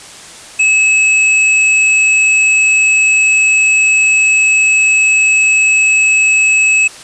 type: tone with hard clipping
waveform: sine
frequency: 2585 Hz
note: E7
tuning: 34 cents flat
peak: -8 dBFS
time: 0.59-6.88 s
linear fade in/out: 10 ms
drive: 18 dB
effects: white hiss -33 dBFS RMS until 7.03 s + resampled to 22050 Hz